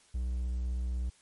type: tone with vibrato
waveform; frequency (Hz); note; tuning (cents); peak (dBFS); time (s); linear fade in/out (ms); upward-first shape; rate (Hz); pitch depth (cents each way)
triangle; 61.74; B1; 0; -28; 0.14-1.1; 10; sine; 16; 27
effects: white hiss -63 dBFS RMS until 1.21 s + MP3 48 kbps